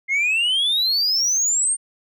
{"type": "exponential sweep", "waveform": "sine", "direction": "up", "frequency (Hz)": [2098, 8900], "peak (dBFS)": -14, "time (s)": [0.08, 1.77], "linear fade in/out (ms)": 50, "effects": ["tanh soft clip ceiling -16 dBFS"]}